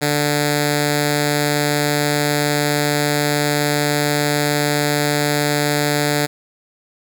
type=tone with notch filter; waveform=5% pulse; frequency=146.83 Hz; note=D3; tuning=in tune; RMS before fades=-18 dBFS; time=0.01-6.27 s; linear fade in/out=20 ms; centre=1100 Hz; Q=1.1; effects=none